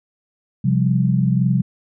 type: chord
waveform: sine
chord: C suspended fourth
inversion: none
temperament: just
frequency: 130.81 / 174.42 / 196.22 Hz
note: C3 / F3 / G3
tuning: 0 / -2 / +2 cents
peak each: -17 / -19 / -20 dBFS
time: 0.64-1.62 s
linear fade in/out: 10 ms
effects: none